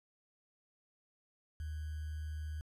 sine tone with sample-and-hold, 76.8 Hz, D#2, 22 cents flat, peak -38 dBFS, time 1.6-2.61 s, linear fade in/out 0 ms, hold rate 1575 Hz, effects resampled to 32000 Hz

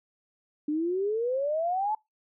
sine exponential sweep, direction up, 292.5 to 880 Hz, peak -25 dBFS, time 0.68-1.95 s, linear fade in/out 5 ms, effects noise-tail reverb RT60 0.2 s tail -25 dB re dry

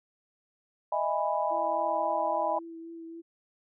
sine chord, E major seventh, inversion third, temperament just, 618.1 / 659.3 / 824.1 / 988.9 Hz, D#5 / E5 / G#5 / B5, -12 / 0 / -14 / +2 cents, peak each -31 / -33 / -31 / -31 dBFS, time 0.92-2.59 s, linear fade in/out 5 ms
sine tone with vibrato, 330.9 Hz, E4, 7 cents sharp, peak -40 dBFS, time 1.5-3.22 s, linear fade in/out 20 ms, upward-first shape triangle, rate 3.7 Hz, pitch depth 19 cents each way
effects none

